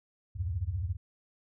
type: tone cluster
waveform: sine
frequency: 72.6 / 90.4 / 104.8 Hz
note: D2 / F#2 / G#2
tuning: -19 / -40 / +16 cents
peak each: -36 / -32 / -38 dBFS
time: 0.35-0.97 s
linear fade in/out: 20 ms
effects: none